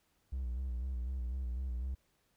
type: tone with vibrato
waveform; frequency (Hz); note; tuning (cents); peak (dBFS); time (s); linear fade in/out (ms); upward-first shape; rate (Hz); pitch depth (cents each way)
triangle; 62.9; B1; +32; -32; 0.32-1.95; 10; square; 4; 67
effects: tanh soft clip ceiling -28 dBFS + pink hiss -75 dBFS RMS until 2.36 s